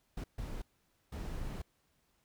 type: noise bursts at uneven times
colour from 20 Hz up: brown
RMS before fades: -40 dBFS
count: 3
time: 0.17-0.24 / 0.38-0.62 / 1.12-1.62 s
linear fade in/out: 5 ms
effects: pink hiss -75 dBFS RMS until 2.24 s